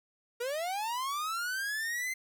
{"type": "linear sweep", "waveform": "45% pulse", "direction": "up", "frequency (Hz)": [463.5, 2084], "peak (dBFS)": -32, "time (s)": [0.4, 2.14], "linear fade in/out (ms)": 10, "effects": []}